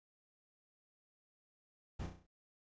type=noise with echo; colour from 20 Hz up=brown; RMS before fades=-42 dBFS; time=1.99-2.07 s; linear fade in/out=10 ms; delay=33 ms; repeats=6; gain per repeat=-5 dB; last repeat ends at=2.268 s; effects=noise-tail reverb RT60 0.1 s tail -26 dB re dry + resampled to 16000 Hz

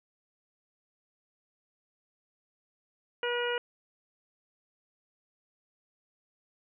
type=harmonic tone; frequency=482.6 Hz; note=B4; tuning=40 cents flat; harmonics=1 / 2 / 3 / 4 / 5 / 6; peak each=-31 / -38 / -35 / -40 / -41 / -37 dBFS; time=3.23-3.58 s; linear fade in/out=2 ms; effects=none

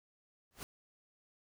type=noise with exponential growth; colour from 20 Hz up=pink; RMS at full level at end=-41 dBFS; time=0.51-0.63 s; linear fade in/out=0 ms; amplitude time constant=25 ms; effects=none

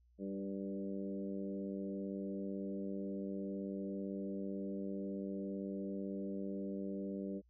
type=harmonic tone with a mistuned harmonic; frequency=98 Hz; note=G2; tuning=in tune; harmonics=2 / 3 / 4 / 5 / 6; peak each=-41 / -45 / -47 / -49 / -51 dBFS; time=0.18-7.42 s; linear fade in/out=50 ms; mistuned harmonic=3; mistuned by=+15 cents; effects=added 60 Hz sine -66 dBFS peak until 7.49 s

